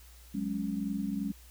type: chord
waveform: sine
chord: F# suspended second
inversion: none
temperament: equal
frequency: 185 / 207.7 / 277.2 Hz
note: F#3 / G#3 / C#4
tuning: 0 / 0 / 0 cents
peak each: -37 / -33 / -36 dBFS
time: 0.34-1.32 s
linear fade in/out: 10 ms
effects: added 60 Hz sine -52 dBFS peak until 1.5 s + white hiss -58 dBFS RMS until 1.5 s